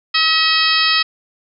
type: harmonic tone with a mistuned harmonic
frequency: 640 Hz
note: D#5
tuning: 49 cents sharp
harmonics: 2 / 3 / 4 / 5 / 6 / 7 / 8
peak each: -20 / -20 / -20 / -20 / -20 / -20 / -20 dBFS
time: 0.14-1.03 s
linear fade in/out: 10 ms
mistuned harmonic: 6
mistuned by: +23 cents
effects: none